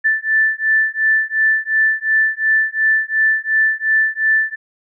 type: beating tone pair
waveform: sine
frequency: 1760 / 1762.8 Hz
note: A6 / A6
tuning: 0 / +3 cents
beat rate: 2.8 Hz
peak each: -16 dBFS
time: 0.04-4.56 s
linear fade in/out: 20 ms
effects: none